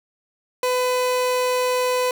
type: tone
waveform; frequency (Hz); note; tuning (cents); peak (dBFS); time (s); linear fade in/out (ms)
30% pulse; 502; B4; +28; -16; 0.63-2.11; 2
effects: none